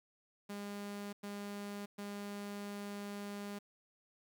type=tone bursts at uneven times; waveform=sawtooth; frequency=203.2 Hz; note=G#3; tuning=38 cents flat; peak=-38 dBFS; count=3; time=0.49-1.13 / 1.23-1.86 / 1.98-3.59 s; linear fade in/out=10 ms; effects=11-bit